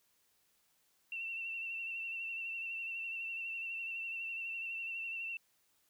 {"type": "tone with vibrato", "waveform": "sine", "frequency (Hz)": 2703, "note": "E7", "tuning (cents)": 43, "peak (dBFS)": -38, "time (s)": [1.12, 5.37], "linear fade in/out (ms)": 2, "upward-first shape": "sine", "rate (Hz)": 12, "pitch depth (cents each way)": 35, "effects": ["white hiss -74 dBFS RMS until 5.89 s"]}